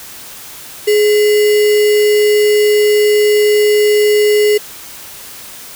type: tone with sample-and-hold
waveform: sine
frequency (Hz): 420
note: G#4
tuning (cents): +19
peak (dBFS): -7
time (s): 0.87-4.58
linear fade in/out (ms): 10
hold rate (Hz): 2450
effects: white hiss -32 dBFS RMS until 5.75 s